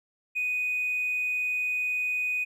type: tone with hard clipping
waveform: sine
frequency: 2489 Hz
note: D#7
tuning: in tune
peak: -26 dBFS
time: 0.35-2.45 s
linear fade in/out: 20 ms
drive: 1 dB
effects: none